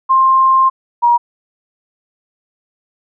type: tone pair in turn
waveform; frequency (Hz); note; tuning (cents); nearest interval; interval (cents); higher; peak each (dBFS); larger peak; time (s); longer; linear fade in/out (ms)
sine; 1056 / 952.5; C6 / A#5; +16 / +37; major second; 179; first; -7; neither; 0.09-0.7 / 1.02-1.18; first; 20
effects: none